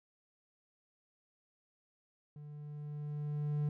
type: tone with level ramp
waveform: triangle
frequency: 148 Hz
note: D3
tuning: 14 cents sharp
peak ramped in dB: -45 to -28 dBFS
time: 2.36-3.69 s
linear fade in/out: 2 ms
effects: none